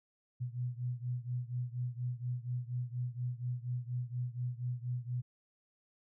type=beating tone pair; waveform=sine; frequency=121.9 / 126.1 Hz; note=B2 / B2; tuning=-22 / +36 cents; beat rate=4.2 Hz; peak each=-37 / -39 dBFS; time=0.4-5.22 s; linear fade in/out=20 ms; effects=none